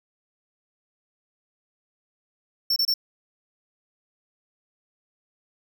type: tone bursts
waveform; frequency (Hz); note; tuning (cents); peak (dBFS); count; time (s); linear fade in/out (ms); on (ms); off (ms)
square; 5420; E8; +47; -20; 3; 2.7-2.94; 5; 62; 27
effects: none